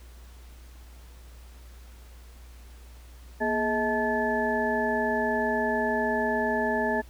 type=tone cluster; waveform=sine; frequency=238.4 / 420.7 / 638 / 874 / 1729 Hz; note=A#3 / G#4 / D#5 / A5 / A6; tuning=+39 / +22 / +43 / -12 / -31 cents; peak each=-30 dBFS; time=3.4-7.02 s; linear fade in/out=20 ms; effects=added 60 Hz sine -45 dBFS peak until 7.09 s + pink hiss -56 dBFS RMS until 7.09 s